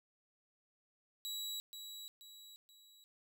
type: tone with echo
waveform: sawtooth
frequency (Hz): 3900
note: B7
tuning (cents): -23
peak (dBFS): -37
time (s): 1.25-1.6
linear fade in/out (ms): 0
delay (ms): 480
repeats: 3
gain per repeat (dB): -7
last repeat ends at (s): 3.04
effects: none